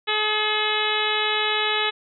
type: harmonic tone with a mistuned harmonic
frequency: 426.9 Hz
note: G#4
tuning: 48 cents sharp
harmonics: 1 / 2 / 3 / 4 / 5 / 6 / 7 / 8 / 9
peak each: -29 / -29 / -29 / -29 / -29 / -29 / -29 / -29 / -29 dBFS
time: 0.07-1.91 s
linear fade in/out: 20 ms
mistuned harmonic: 3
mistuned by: -16 cents
effects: none